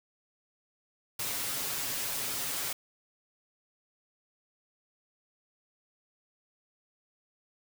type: noise with comb filter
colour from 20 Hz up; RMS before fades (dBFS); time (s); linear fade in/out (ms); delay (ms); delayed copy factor
white; -34; 1.19-2.73; 5; 7.2; +0.65
effects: none